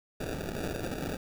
white noise with sample-and-hold, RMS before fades -35 dBFS, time 0.2-1.17 s, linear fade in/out 5 ms, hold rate 1050 Hz, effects none

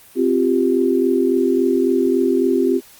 sine chord, C suspended fourth, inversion none, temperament just, 261.6 / 348.8 / 392.4 Hz, C4 / F4 / G4, 0 / -2 / +2 cents, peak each -18 dBFS, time 0.15-2.81 s, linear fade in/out 50 ms, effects white hiss -46 dBFS RMS until 2.99 s + Opus 32 kbps

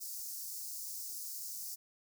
white high-pass noise, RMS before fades -43 dBFS, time 0-1.76 s, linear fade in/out 20 ms, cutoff 4800 Hz, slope 48 dB/octave, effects none

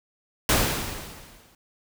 pink noise with exponential decay, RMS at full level -18 dBFS, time 0.49-1.55 s, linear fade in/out 2 ms, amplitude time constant 230 ms, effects none

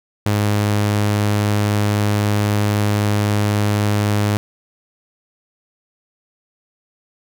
sawtooth tone, 103.83 Hz, G#2, in tune, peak -11 dBFS, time 0.26-4.37 s, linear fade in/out 0 ms, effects none

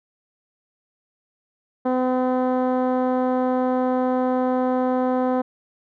10% pulse tone with low-pass filter, 254.6 Hz, C4, 47 cents flat, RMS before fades -21 dBFS, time 1.85-5.42 s, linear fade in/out 10 ms, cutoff 660 Hz, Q 0.77, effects none

